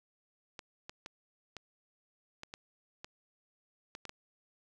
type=clicks; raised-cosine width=0.2 ms; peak=-26 dBFS; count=10; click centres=0.592 / 0.895 / 1.061 / 1.567 / 2.434 / 2.539 / 3.045 / 3.951 / 4.053 / 4.094 s; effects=none